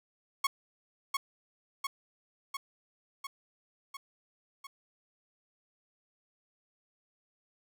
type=tone with echo; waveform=sawtooth; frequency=1100 Hz; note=C#6; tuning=14 cents flat; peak=-22 dBFS; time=0.44-0.47 s; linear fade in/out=5 ms; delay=700 ms; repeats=6; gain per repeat=-3 dB; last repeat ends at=4.67 s; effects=none